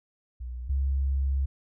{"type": "tone pair in turn", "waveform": "sine", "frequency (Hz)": [61.4, 67.85], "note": ["B1", "C#2"], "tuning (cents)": [-9, -36], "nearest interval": "major second", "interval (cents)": 173, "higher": "second", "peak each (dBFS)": [-33, -23], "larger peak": "second", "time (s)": [[0.4, 0.69], [0.69, 1.46]], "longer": "second", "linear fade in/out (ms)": 10, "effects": []}